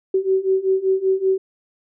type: beating tone pair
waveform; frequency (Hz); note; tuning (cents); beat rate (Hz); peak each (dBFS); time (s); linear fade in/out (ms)
sine; 378.3 / 383.5; F#4 / G4; +38 / -38; 5.2; -20 / -18; 0.14-1.38; 5
effects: none